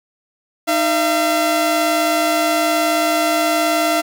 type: tone pair together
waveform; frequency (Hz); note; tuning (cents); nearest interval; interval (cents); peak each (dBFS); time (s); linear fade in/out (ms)
sawtooth; 310.2 / 679.3; D#4 / F5; -5 / -48; octave + major second; 1357; -16 / -12; 0.67-4.02; 20
effects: none